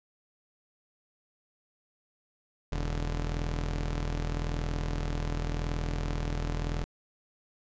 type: tone pair together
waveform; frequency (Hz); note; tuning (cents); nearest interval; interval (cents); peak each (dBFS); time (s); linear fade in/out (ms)
sawtooth; 40.89 / 145.7; E1 / D3; -13 / -13; octave + minor seventh; 2200; -26 / -34; 2.72-6.84; 0
effects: resampled to 16000 Hz